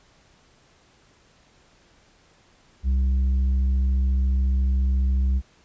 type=tone with tanh clipping; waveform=triangle; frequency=65.3 Hz; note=C2; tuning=3 cents flat; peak=-19 dBFS; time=2.83-5.42 s; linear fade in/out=50 ms; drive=9 dB; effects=pink hiss -58 dBFS RMS until 5.64 s + resampled to 16000 Hz